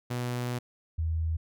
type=tone pair in turn; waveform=sawtooth / sine; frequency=122.6 / 80.82 Hz; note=B2 / E2; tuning=-12 / -34 cents; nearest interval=perfect fifth; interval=722 cents; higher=first; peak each=-26 dBFS; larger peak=neither; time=0.1-0.59 / 0.98-1.37 s; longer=first; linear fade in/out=10 ms; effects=none